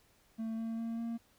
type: tone with pitch steps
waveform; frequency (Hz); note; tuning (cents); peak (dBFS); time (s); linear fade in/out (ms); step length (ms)
triangle; 223.8 / 226.3 / 228.8 / 231.3; A3 / A3 / A#3 / A#3; +30 / +49 / -32 / -13; -33; 0.38-1.18; 20; 200
effects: pink hiss -68 dBFS RMS until 1.38 s